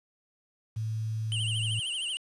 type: tone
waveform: sine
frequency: 110 Hz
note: A2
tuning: in tune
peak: -29 dBFS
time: 0.76-1.8 s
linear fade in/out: 10 ms
type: tone with vibrato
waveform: square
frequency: 2960 Hz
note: F#7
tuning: in tune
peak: -31 dBFS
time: 1.32-2.17 s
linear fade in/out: 0 ms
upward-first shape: triangle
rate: 13 Hz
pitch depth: 140 cents each way
effects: resampled to 24000 Hz + 9-bit